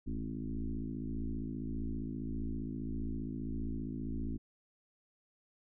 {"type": "tone with frequency modulation", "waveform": "sine", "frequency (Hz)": 138.59, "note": "C#3", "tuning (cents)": 0, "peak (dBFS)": -35, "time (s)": [0.06, 4.38], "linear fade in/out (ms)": 20, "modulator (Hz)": 55.1, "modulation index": 3, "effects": []}